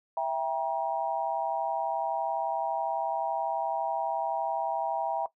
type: chord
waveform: sine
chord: E diminished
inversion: none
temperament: just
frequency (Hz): 659.3 / 791.1 / 949.3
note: E5 / G5 / Bb5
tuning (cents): 0 / +16 / +31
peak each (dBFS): -31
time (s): 0.17-5.26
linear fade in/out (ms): 2
effects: noise-tail reverb RT60 0.1 s tail -17 dB re dry